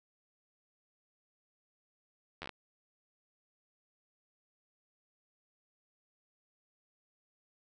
slowing click train, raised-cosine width 0.3 ms, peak -25 dBFS, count 6, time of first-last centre 2.42-2.493 s, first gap 11 ms, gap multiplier 1.14, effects none

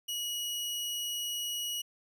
sawtooth tone, 2910 Hz, F#7, 29 cents flat, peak -30 dBFS, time 0.08-1.82 s, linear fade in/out 10 ms, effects none

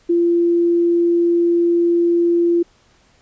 sine tone, 342.9 Hz, F4, 32 cents flat, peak -12 dBFS, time 0.09-2.63 s, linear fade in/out 10 ms, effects pink hiss -55 dBFS RMS until 3.21 s + resampled to 16000 Hz

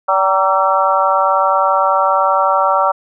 harmonic tone with a mistuned harmonic, 192.1 Hz, G3, 35 cents flat, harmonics 3 / 4 / 5 / 6 / 7, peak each -17 / -17 / -17 / -17 / -17 dBFS, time 0.08-2.92 s, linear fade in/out 10 ms, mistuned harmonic 5, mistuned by -50 cents, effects none

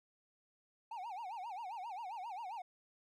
triangle tone with vibrato, 830.6 Hz, G#5, in tune, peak -40 dBFS, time 0.91-2.62 s, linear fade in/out 5 ms, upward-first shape sine, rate 7.5 Hz, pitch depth 240 cents each way, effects none

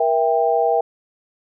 sine chord, E diminished, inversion second, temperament just, 474.7 / 659.3 / 791.1 Hz, Bb4 / E5 / G5, +31 / 0 / +16 cents, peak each -19 dBFS, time 0-0.81 s, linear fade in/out 5 ms, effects none

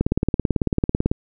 click train, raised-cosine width 3 ms, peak -5 dBFS, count 21, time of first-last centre 0.01-1.115 s, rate 18.1 Hz, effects none

